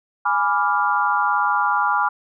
sine chord, G# diminished seventh, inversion none, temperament equal, 830.6 / 987.8 / 1174.7 / 1396.9 Hz, G#5 / B5 / D6 / F6, 0 / 0 / 0 / 0 cents, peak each -22 dBFS, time 0.25-2.09 s, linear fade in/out 10 ms, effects none

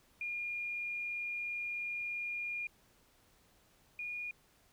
sine tone pair in turn, 2419 / 2437 Hz, D#7 / D#7, -49 / -37 cents, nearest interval unison, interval 12 cents, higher second, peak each -36 / -38 dBFS, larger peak first, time 0.21-2.67 / 3.99-4.31 s, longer first, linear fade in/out 2 ms, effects pink hiss -68 dBFS RMS until 4.72 s

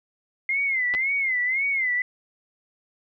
sine tone with vibrato, 2097 Hz, C7, 3 cents sharp, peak -21 dBFS, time 0.49-2.02 s, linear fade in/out 2 ms, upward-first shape sine, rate 1.9 Hz, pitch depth 120 cents each way
clicks, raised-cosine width 0.3 ms, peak -16 dBFS, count 2, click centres 0.939 / 0.949 s
effects none

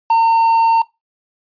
triangle tone with quantisation, 911 Hz, A#5, 40 cents flat, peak -7 dBFS, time 0.1-0.82 s, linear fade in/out 5 ms, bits 6, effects noise-tail reverb RT60 0.2 s tail -21 dB re dry + resampled to 11025 Hz

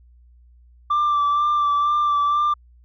sine tone with vibrato, 1174.7 Hz, D6, in tune, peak -14 dBFS, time 0.9-2.54 s, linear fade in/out 10 ms, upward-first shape sine, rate 2.1 Hz, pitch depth 24 cents each way, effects tanh soft clip ceiling -15 dBFS + added 60 Hz sine -48 dBFS peak until 2.84 s

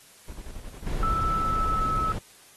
brown noise with tremolo, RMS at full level -38 dBFS, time 0.28-1.35 s, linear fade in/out 2 ms, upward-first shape square, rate 11 Hz, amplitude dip 60%
brown noise, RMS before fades -29 dBFS, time 0.86-2.19 s, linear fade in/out 10 ms
sine tone with pitch glide, 1318.5 to 1298.8 Hz, E6 to E6, 0 to -26 cents, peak -24 dBFS, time 1.03-2.12 s, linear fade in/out 0 ms, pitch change -26 cents, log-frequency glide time 1.34-1.91 s
effects white hiss -53 dBFS RMS until 2.56 s + AAC 32 kbps

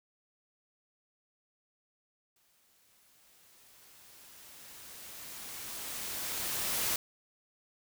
white noise with exponential growth, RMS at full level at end -31 dBFS, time 2.36-6.96 s, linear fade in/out 2 ms, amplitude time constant 1000 ms, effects none

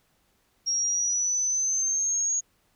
sine exponential sweep, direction up, 5588 to 6670 Hz, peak -23 dBFS, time 0.66-2.41 s, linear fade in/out 20 ms, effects pink hiss -68 dBFS RMS until 2.75 s

